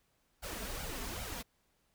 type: noise with flanger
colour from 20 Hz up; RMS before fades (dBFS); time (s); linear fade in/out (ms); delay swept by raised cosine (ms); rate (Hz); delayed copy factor
pink; -41; 0.42-1.43; 20; 1.3 to 4.5; 2.5; +0.75
effects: pink hiss -75 dBFS RMS until 1.94 s